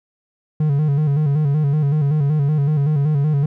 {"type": "tone with vibrato", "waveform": "triangle", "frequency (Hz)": 146.83, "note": "D3", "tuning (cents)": 0, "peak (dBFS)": -12, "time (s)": [0.6, 3.46], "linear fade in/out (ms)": 5, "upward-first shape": "square", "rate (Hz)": 5.3, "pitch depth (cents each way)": 75, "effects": []}